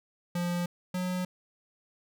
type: tone pair in turn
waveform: square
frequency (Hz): 175.1 / 182.07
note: F3 / F#3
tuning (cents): +5 / -28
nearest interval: minor second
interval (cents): 67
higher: second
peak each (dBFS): -29 / -30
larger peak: first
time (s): 0.35-0.66 / 0.94-1.25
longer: neither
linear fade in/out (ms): 5
effects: none